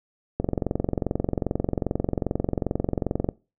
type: click train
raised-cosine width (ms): 2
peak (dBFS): -10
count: 66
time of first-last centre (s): 0.4-3.289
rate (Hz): 22.5
effects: noise-tail reverb RT60 0.3 s tail -22 dB re dry

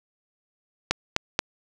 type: clicks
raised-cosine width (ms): 0.2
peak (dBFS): -3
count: 3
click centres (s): 0.91 / 1.164 / 1.391
effects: none

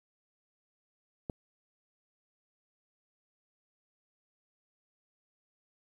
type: click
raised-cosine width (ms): 2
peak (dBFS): -22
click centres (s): 1.298
effects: 10-bit

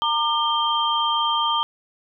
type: tone cluster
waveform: sine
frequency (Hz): 919 / 1199 / 3162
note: A#5 / D6 / G7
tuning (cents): -25 / +36 / +14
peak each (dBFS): -23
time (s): 0.02-1.63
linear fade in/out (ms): 0
effects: none

